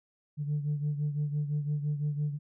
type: beating tone pair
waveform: sine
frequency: 146.83 / 152.73 Hz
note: D3 / D#3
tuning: 0 / -32 cents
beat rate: 5.9 Hz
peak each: -28 / -34 dBFS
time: 0.37-2.39 s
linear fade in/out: 50 ms
effects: tanh soft clip ceiling -24 dBFS

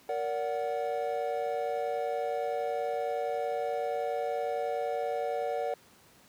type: chord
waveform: triangle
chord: Bb augmented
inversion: none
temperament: equal with one note detuned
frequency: 466.2 / 576.9 / 740 Hz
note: Bb4 / D5 / F#5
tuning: 0 / -31 / 0 cents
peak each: -32 dBFS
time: 0.09-5.74 s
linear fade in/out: 2 ms
effects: pink hiss -59 dBFS RMS until 6.28 s + high-pass 100 Hz 12 dB/octave

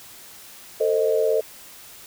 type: chord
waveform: sine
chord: A diminished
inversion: none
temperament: equal with one note detuned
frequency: 446.1 / 523.3 / 622.3 Hz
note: A4 / C5 / Eb5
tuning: +24 / 0 / 0 cents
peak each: -20 / -24 / -23 dBFS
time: 0.8-1.41 s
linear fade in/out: 10 ms
effects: white hiss -44 dBFS RMS until 2.06 s

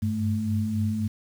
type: tone cluster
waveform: sine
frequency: 97.1 / 100.8 / 217.3 Hz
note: G2 / G2 / A3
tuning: -16 / +49 / -21 cents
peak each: -32 / -27 / -26 dBFS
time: 0.02-1.08 s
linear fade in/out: 10 ms
effects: 8-bit

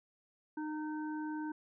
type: harmonic tone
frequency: 306.6 Hz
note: D#4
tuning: 25 cents flat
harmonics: 1 / 3 / 5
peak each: -37 / -45 / -49 dBFS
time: 0.57-1.52 s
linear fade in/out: 5 ms
effects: none

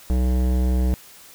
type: tone with hard clipping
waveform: sine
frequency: 62.7 Hz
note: B1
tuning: 27 cents sharp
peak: -19 dBFS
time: 0.1-0.94 s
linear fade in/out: 0 ms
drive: 16 dB
effects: white hiss -46 dBFS RMS until 1.34 s

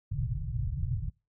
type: low-pass noise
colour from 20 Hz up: white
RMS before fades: -32 dBFS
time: 0.11-1.1 s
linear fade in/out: 10 ms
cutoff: 150 Hz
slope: 96 dB/octave
effects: noise-tail reverb RT60 0.3 s tail -26 dB re dry

